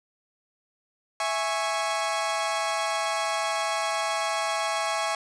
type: chord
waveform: sawtooth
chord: C# minor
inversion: first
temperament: equal with one note detuned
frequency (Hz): 659.3 / 830.6 / 1104.9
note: E5 / G#5 / C#6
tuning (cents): 0 / 0 / -6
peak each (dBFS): -26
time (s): 1.2-5.15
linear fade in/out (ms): 2
effects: resampled to 22050 Hz + 8-bit